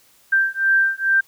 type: beating tone pair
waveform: sine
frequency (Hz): 1573 / 1575.3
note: G6 / G6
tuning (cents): +6 / +8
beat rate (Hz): 2.3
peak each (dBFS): -18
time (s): 0.32-1.21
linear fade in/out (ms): 10
effects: white hiss -55 dBFS RMS until 1.27 s